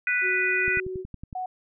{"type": "harmonic tone", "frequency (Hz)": 493.9, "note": "B4", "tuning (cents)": 0, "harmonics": [3, 4, 5], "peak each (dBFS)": [-26, -26, -26], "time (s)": [0.07, 0.8], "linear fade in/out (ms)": 2}
{"type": "tone with pitch glide", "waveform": "sine", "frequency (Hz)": [370, 372.4], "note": ["F#4", "F#4"], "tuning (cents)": [0, 11], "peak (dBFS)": -30, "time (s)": [0.21, 1.05], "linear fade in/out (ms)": 50, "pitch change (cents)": 11, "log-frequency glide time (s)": [0.5, 0.7]}
{"type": "click train", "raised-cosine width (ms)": 5, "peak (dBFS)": -25, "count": 8, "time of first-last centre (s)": [0.68, 1.328], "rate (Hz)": 10.8}
{"type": "tone", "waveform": "sine", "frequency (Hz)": 740, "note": "F#5", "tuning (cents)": 0, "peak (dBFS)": -28, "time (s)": [1.35, 1.46], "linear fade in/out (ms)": 5}
{"effects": []}